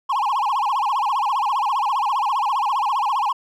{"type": "tone with vibrato", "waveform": "triangle", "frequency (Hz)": 948, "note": "A#5", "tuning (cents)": 29, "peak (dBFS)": -16, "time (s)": [0.09, 3.33], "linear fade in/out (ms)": 10, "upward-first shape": "sine", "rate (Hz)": 15, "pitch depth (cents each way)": 280, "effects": []}